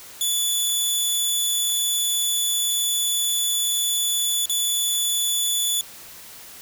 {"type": "tone with dropouts", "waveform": "15% pulse", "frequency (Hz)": 3457, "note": "A7", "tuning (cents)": -31, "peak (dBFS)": -13, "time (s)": [0.21, 5.81], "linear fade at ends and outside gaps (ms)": 1, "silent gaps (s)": [4.457, 4.496], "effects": ["white hiss -42 dBFS RMS until 6.61 s"]}